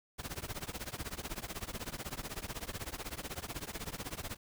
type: noise with tremolo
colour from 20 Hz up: pink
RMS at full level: -38 dBFS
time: 0.18-4.37 s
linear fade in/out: 20 ms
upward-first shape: triangle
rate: 16 Hz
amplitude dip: 100%
effects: none